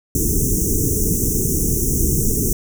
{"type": "band-stop noise", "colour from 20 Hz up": "pink", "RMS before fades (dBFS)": -18, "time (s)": [0.15, 2.53], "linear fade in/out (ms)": 2, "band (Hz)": [450, 5800], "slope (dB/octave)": 96, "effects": []}